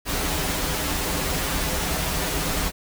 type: noise with comb filter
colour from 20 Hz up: pink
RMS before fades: -25 dBFS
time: 0.05-2.72 s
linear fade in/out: 50 ms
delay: 8.7 ms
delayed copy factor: -0.65
effects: none